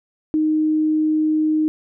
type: tone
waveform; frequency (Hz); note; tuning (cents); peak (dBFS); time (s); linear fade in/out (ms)
sine; 310; D#4; -6; -15; 0.34-1.68; 0
effects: none